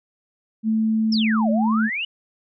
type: tone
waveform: sine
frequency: 220.2 Hz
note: A3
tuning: 2 cents sharp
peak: -17 dBFS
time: 0.63-1.9 s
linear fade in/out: 50 ms
type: exponential two-way sweep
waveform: sine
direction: down then up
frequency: 5588 to 552 to 3007 Hz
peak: -23 dBFS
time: 1.12-2.05 s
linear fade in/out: 5 ms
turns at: 1.5 s
effects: none